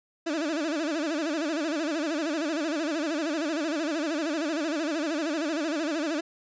30% pulse tone with vibrato, 310 Hz, D#4, 6 cents flat, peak -24 dBFS, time 0.26-6.21 s, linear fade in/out 10 ms, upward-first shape sine, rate 13 Hz, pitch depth 150 cents each way, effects resampled to 16000 Hz

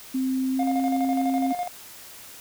sine tone with pitch glide, 261.6 to 265.9 Hz, C4 to C4, 0 to +28 cents, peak -22 dBFS, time 0.14-1.53 s, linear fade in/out 10 ms, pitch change +28 cents, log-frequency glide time 0.51-0.62 s
triangle tone with tremolo, 711 Hz, F5, 31 cents sharp, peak -22 dBFS, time 0.59-1.68 s, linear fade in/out 5 ms, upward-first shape square, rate 12 Hz, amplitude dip 55%
effects white hiss -44 dBFS RMS until 2.4 s

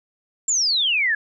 sine exponential sweep, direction down, 7459 to 1661.2 Hz, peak -17 dBFS, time 0.48-1.15 s, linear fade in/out 5 ms, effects none

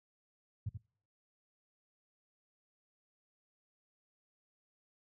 sine tone with echo, 104.1 Hz, G#2, 5 cents sharp, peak -33 dBFS, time 0.66-0.69 s, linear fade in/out 5 ms, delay 83 ms, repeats 1, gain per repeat -6 dB, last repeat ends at 0.773 s, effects noise-tail reverb RT60 0.5 s tail -24 dB re dry + high-pass 60 Hz 12 dB/octave

